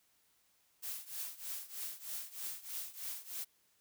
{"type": "noise with tremolo", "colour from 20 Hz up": "blue", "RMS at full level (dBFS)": -40, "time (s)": [0.82, 3.45], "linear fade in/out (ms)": 20, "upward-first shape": "triangle", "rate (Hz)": 3.2, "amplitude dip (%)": 90, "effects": ["white hiss -73 dBFS RMS until 3.8 s"]}